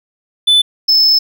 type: tone pair in turn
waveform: triangle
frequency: 3500 / 5244 Hz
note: A7 / E8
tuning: -10 / -10 cents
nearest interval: perfect fifth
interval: 700 cents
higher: second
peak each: -5 / -6 dBFS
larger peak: first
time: 0.47-0.62 / 0.88-1.19 s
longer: second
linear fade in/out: 10 ms
effects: none